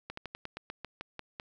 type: slowing click train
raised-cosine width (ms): 0.3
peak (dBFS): -23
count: 11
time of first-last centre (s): 0.1-1.399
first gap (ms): 74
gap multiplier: 1.12
effects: none